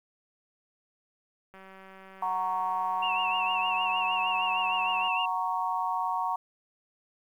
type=click train; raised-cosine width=0.5 ms; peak=-35 dBFS; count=677; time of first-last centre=1.54-5.079 s; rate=191 Hz
type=chord; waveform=sine; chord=F# major; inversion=none; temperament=equal; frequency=740 / 932.3 / 1108.7 Hz; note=F#5 / A#5 / C#6; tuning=0 / 0 / 0 cents; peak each=-32 / -30 / -32 dBFS; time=2.22-6.36 s; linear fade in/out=5 ms
type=tone with vibrato; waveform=sine; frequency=2719 Hz; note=F7; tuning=47 cents flat; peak=-29 dBFS; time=3.02-5.26 s; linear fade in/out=10 ms; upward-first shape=triangle; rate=6.5 Hz; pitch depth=87 cents each way
effects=10-bit